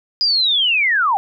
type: linear sweep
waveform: sine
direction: down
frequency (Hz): 4956 to 751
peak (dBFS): -13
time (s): 0.21-1.17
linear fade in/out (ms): 0
effects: none